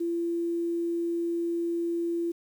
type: tone with quantisation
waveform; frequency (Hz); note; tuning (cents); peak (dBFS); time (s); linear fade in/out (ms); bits
sine; 340; F4; -46; -26; 0-2.32; 10; 9
effects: none